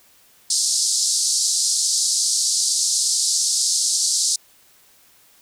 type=band-pass noise; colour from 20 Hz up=pink; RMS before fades=-20 dBFS; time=0.5-4.36 s; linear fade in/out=5 ms; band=4400 to 9400 Hz; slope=48 dB/octave; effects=white hiss -54 dBFS RMS until 5.41 s